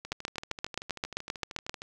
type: two click trains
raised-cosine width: 0.2 ms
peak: -23 / -13 dBFS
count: 24 / 13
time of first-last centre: 0.05-1.819 / 0.12-1.695 s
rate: 13 / 7.62 Hz
effects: none